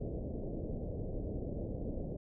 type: low-pass noise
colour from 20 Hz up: pink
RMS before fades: -39 dBFS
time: 0-2.17 s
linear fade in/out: 10 ms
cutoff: 610 Hz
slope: 48 dB/octave
effects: none